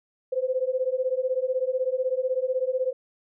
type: beating tone pair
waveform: sine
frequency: 507 / 523 Hz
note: B4 / C5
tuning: +45 / -1 cents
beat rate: 16 Hz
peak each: -26 dBFS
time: 0.32-2.93 s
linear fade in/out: 10 ms
effects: none